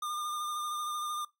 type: tone with vibrato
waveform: square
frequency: 1208 Hz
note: D6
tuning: 48 cents sharp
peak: -34 dBFS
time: 0.02-1.25 s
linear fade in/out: 5 ms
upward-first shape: sine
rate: 13 Hz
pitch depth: 21 cents each way
effects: noise-tail reverb RT60 0.2 s tail -21 dB re dry